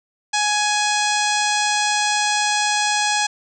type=harmonic tone with a mistuned harmonic; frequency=836 Hz; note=G#5; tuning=11 cents sharp; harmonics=1 / 2 / 3 / 4 / 5 / 6 / 7 / 8 / 9 / 10; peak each=-21 / -24 / -26 / -27 / -28 / -29 / -29 / -30 / -31 / -31 dBFS; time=0.33-3.27 s; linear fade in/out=10 ms; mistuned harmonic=10; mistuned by=-59 cents; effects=none